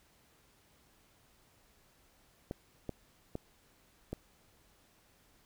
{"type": "clicks", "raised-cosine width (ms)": 2, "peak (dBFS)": -24, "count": 4, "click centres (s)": [2.511, 2.893, 3.354, 4.13], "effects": ["pink hiss -67 dBFS RMS until 5.45 s"]}